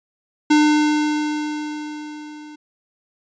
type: tone with level ramp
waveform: square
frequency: 301.2 Hz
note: D4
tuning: 44 cents sharp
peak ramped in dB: -11 to -37 dBFS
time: 0.5-2.56 s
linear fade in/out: 10 ms
effects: resampled to 16000 Hz